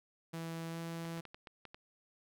sawtooth tone with pitch glide, 164.81 to 166.34 Hz, E3 to E3, 0 to +16 cents, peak -36 dBFS, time 0.33-1.21 s, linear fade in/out 10 ms, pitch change +16 cents, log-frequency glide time 0.69-0.78 s
clicks, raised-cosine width 0.3 ms, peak -33 dBFS, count 7, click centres 1.053 / 1.176 / 1.253 / 1.345 / 1.472 / 1.653 / 1.745 s
effects none

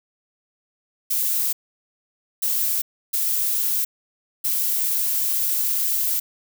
violet noise bursts at uneven times, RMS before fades -22 dBFS, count 4, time 1.1-1.53 / 2.42-2.82 / 3.13-3.85 / 4.44-6.2 s, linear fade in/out 10 ms, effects none

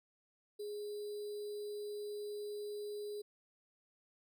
sine tone with sample-and-hold, 415.3 Hz, G#4, in tune, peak -40 dBFS, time 0.59-3.22 s, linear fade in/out 10 ms, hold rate 4410 Hz, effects none

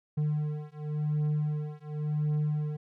triangle beating tone pair, 150 / 150.92 Hz, D3 / D3, +37 / +48 cents, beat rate 0.92 Hz, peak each -29 dBFS, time 0.17-2.77 s, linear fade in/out 10 ms, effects none

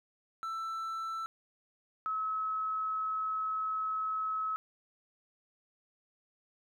triangle / sine tone pair in turn, 1329 / 1288.9 Hz, E6 / E6, +14 / -39 cents, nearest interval minor second, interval 53 cents, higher first, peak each -33 / -31 dBFS, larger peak second, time 0.43-1.26 / 2.06-4.56 s, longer second, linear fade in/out 0 ms, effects none

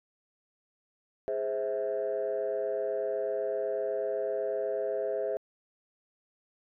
sine chord, Ab augmented, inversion none, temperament equal with one note detuned, 415.3 / 523.3 / 651.3 Hz, Ab4 / C5 / E5, 0 / 0 / -21 cents, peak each -32 dBFS, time 1.28-5.37 s, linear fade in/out 0 ms, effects tanh soft clip ceiling -23 dBFS

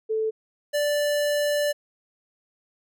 sine / square tone pair in turn, 439 / 586 Hz, A4 / D5, -4 / -4 cents, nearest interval perfect fourth, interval 500 cents, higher second, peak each -22 dBFS, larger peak neither, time 0.09-0.31 / 0.73-1.73 s, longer second, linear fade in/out 20 ms, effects none

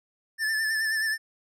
square tone with vibrato, 1760 Hz, A6, in tune, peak -25 dBFS, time 0.38-1.18 s, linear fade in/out 50 ms, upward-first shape sine, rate 9.4 Hz, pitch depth 39 cents each way, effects low-pass 12000 Hz 12 dB/octave

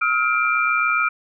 sine tone cluster, 1282 / 1409 / 2367 Hz, E6 / F6 / D7, -49 / +15 / +13 cents, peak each -21 dBFS, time 0.01-1.09 s, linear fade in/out 10 ms, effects none

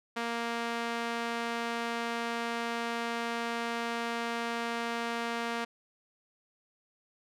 sawtooth tone with band-pass filter, 233.3 Hz, A#3, 2 cents sharp, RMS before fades -34 dBFS, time 0.16-5.65 s, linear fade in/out 10 ms, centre 1600 Hz, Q 0.56, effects none

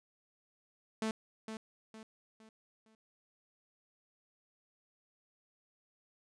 sawtooth tone with echo, 220 Hz, A3, in tune, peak -29 dBFS, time 1.02-1.11 s, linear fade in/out 2 ms, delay 460 ms, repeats 4, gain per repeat -8 dB, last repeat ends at 2.95 s, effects resampled to 22050 Hz

